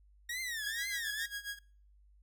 sawtooth tone with vibrato, 1864.7 Hz, A#6, in tune, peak -33 dBFS, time 0.29-1.26 s, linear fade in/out 5 ms, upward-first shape triangle, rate 2.1 Hz, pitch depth 210 cents each way
sawtooth tone with tremolo, 1646 Hz, G#6, 16 cents flat, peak -33 dBFS, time 0.64-1.59 s, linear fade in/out 5 ms, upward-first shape sine, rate 7.3 Hz, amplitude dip 85%
effects noise-tail reverb RT60 0.5 s tail -25 dB re dry + added 50 Hz sine -60 dBFS peak until 2.22 s

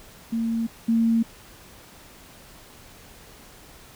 sine tone pair in turn, 228.2 / 228.2 Hz, A#3 / A#3, -37 / -37 cents, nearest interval unison, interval 0 cents, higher neither, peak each -22 / -17 dBFS, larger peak second, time 0.32-0.67 / 0.88-1.23 s, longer neither, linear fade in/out 10 ms, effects pink hiss -48 dBFS RMS until 3.95 s

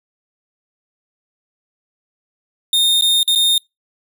45% pulse tone with dropouts, 3663 Hz, A#7, 31 cents flat, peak -12 dBFS, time 2.73-3.58 s, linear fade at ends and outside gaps 2 ms, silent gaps 3.011-3.021 / 3.231-3.277 / 3.351-3.357 s, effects noise-tail reverb RT60 0.2 s tail -25 dB re dry

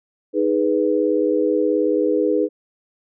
sine chord, G# minor, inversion second, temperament equal, 311.1 / 415.3 / 493.9 Hz, D#4 / G#4 / B4, 0 / 0 / 0 cents, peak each -20 dBFS, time 0.33-2.49 s, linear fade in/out 50 ms, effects none

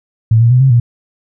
sine tone with pitch steps, 112.1 / 117.1 / 125.8 / 133.9 / 119.3 Hz, A2 / A#2 / B2 / C3 / A#2, +33 / +8 / +32 / +40 / +41 cents, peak -5 dBFS, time 0.31-0.8 s, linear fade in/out 5 ms, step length 98 ms, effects none

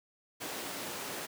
pink high-pass noise, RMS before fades -40 dBFS, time 0.4-1.27 s, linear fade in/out 20 ms, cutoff 250 Hz, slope 12 dB/octave, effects none

